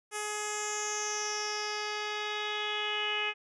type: tone with low-pass filter sweep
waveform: 10% pulse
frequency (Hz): 420.9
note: G#4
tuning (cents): +23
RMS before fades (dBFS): -34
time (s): 0.11-3.34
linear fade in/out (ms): 50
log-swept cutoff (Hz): 8900 to 2700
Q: 5.8
effects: none